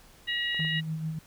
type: harmonic tone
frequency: 956 Hz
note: A#5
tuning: 43 cents sharp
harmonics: 2 / 3 / 4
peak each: -30 / -31 / -37 dBFS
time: 0.27-0.81 s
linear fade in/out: 20 ms
type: clicks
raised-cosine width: 1 ms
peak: -33 dBFS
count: 3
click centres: 0.546 / 0.601 / 0.649 s
type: tone with tremolo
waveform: sine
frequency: 158.5 Hz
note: D#3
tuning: 32 cents sharp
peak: -28 dBFS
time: 0.59-1.19 s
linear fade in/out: 5 ms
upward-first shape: sine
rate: 6.8 Hz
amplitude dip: 45%
effects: pink hiss -56 dBFS RMS until 1.26 s